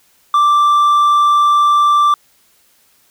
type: tone with hard clipping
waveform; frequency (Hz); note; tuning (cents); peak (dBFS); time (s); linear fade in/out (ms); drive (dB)
sine; 1174.7; D6; 0; -9; 0.34-2.14; 2; 3
effects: white hiss -54 dBFS RMS until 3.1 s